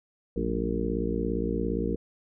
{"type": "harmonic tone with a mistuned harmonic", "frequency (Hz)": 57.4, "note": "A#1", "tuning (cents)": -26, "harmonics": [1, 2, 3, 4, 5, 6, 7, 8], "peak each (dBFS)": [-33, -39, -33, -34, -34, -35, -35, -33], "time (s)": [0.36, 1.96], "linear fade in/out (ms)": 5, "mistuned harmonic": 3, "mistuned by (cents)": 110, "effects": []}